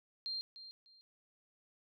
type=tone with echo; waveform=sine; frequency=4186 Hz; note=C8; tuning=in tune; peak=-37 dBFS; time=0.26-0.41 s; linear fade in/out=0 ms; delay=300 ms; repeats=2; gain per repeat=-12 dB; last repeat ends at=1.01 s; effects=none